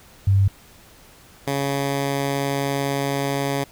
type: tone pair in turn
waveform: sine / 10% pulse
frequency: 98 / 139.35 Hz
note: G2 / C#3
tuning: 0 / +9 cents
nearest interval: tritone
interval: 609 cents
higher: second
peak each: -13 dBFS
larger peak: neither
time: 0.27-0.48 / 1.47-3.64 s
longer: second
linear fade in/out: 5 ms
effects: pink hiss -49 dBFS RMS until 3.71 s